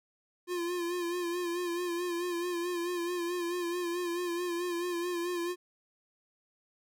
square tone with vibrato, 349.2 Hz, F4, in tune, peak -32 dBFS, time 0.47-5.56 s, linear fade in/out 50 ms, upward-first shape sine, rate 4.6 Hz, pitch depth 47 cents each way, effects none

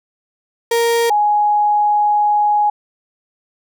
35% pulse / sine tone pair in turn, 466.2 / 833.8 Hz, A#4 / G#5, 0 / +7 cents, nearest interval minor seventh, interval 1007 cents, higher second, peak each -11 / -11 dBFS, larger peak neither, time 0.71-1.1 / 1.1-2.7 s, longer second, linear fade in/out 5 ms, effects none

